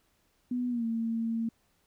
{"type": "tone with pitch glide", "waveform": "sine", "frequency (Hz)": [246.9, 227.7], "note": ["B3", "A#3"], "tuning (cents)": [0, -40], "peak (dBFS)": -28, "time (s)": [0.51, 1.49], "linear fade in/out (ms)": 5, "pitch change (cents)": -140, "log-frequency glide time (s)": [0.69, 0.85], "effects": ["pink hiss -71 dBFS RMS until 1.86 s"]}